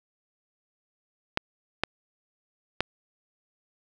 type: clicks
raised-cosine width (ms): 0.3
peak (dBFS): -7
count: 3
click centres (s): 1.374 / 1.836 / 2.806
effects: none